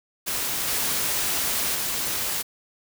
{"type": "noise with level steps", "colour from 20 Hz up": "white", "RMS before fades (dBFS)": [-27, -25, -27], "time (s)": [0.26, 2.43], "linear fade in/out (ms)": 20, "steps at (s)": [0.67, 1.74], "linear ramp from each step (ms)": 20, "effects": []}